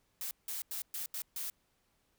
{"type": "noise bursts at uneven times", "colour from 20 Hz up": "blue", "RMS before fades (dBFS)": -39, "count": 6, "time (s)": [[0.21, 0.31], [0.48, 0.62], [0.71, 0.82], [0.94, 1.06], [1.14, 1.22], [1.36, 1.5]], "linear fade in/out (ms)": 2, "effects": ["pink hiss -75 dBFS RMS until 2.18 s"]}